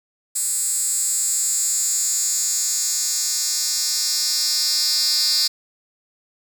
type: tone with high-pass filter sweep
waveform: 10% pulse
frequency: 303.2 Hz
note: D#4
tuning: 45 cents flat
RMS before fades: -21 dBFS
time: 0.35-5.48 s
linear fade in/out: 10 ms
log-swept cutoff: 8400 to 4900 Hz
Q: 4.5
effects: none